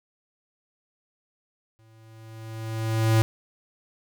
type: tone with exponential growth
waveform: square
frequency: 111.5 Hz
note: A2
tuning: 23 cents sharp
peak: -16 dBFS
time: 1.79-3.22 s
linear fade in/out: 0 ms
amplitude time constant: 310 ms
effects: none